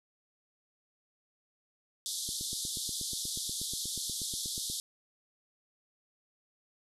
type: band-pass noise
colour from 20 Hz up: pink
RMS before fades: -37 dBFS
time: 2.06-4.8 s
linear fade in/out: 0 ms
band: 3400 to 12000 Hz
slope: 96 dB/octave
type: click train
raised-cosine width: 3 ms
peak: -32 dBFS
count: 21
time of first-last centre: 2.29-4.7 s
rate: 8.3 Hz
effects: none